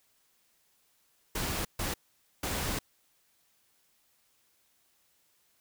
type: noise bursts at uneven times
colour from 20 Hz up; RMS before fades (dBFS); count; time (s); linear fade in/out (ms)
pink; -33; 3; 1.35-1.65 / 1.79-1.94 / 2.43-2.79; 5
effects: white hiss -70 dBFS RMS until 5.6 s